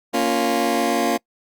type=chord; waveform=20% pulse; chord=Bb minor; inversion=none; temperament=just; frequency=233.1 / 279.7 / 349.6 Hz; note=Bb3 / Db4 / F4; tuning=0 / +16 / +2 cents; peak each=-18 dBFS; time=0.13-1.18 s; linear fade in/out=20 ms; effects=noise-tail reverb RT60 0.1 s tail -25 dB re dry + Opus 48 kbps